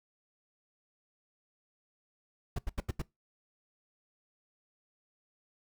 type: noise bursts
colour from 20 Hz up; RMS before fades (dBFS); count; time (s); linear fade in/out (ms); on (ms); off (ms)
brown; -32; 5; 2.56-3.019; 5; 27; 81
effects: noise-tail reverb RT60 0.2 s tail -22 dB re dry